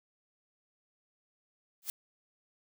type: noise with exponential growth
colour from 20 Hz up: blue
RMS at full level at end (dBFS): -31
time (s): 1.82-1.9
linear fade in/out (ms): 1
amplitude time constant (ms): 17
effects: none